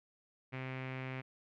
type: tone with low-pass filter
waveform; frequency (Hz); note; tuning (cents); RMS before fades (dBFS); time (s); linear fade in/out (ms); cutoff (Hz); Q
sawtooth; 130.5; C3; -4; -42; 0.52-1.22; 20; 2300; 3.9
effects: none